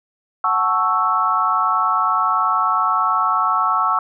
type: chord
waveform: sine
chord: F# minor seventh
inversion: none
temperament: equal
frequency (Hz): 740 / 880 / 1108.7 / 1318.5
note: F#5 / A5 / C#6 / E6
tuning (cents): 0 / 0 / 0 / 0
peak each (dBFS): -24 / -24 / -19 / -18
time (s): 0.44-3.99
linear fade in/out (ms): 2
effects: none